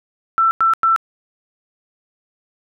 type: tone bursts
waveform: sine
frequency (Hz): 1336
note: E6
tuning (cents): +23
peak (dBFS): -11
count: 3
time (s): 0.38-0.962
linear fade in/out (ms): 0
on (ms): 130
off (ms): 96
effects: none